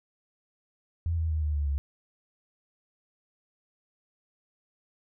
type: tone with pitch steps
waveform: sine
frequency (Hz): 83.8 / 80.9 / 78.1 / 75.39 / 72.78 / 70.26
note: E2 / E2 / D#2 / D2 / D2 / C#2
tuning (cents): +29 / -32 / +7 / +46 / -15 / +24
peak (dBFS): -25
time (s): 1.06-1.78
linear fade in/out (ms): 0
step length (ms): 120
effects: none